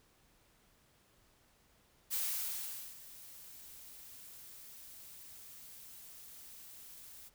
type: noise with ADSR envelope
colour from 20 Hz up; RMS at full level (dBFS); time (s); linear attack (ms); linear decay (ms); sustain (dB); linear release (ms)
blue; -35; 2.1-7.3; 36; 810; -18; 29
effects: pink hiss -69 dBFS RMS until 7.34 s